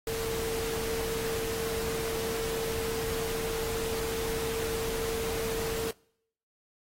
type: tone in noise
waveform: sine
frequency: 451.6 Hz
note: A4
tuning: 45 cents sharp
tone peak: -31 dBFS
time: 0.07-5.91 s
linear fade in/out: 2 ms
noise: pink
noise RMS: -36 dBFS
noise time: 0.07-5.91 s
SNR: +2 dB
effects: noise-tail reverb RT60 0.7 s tail -25 dB re dry + AAC 48 kbps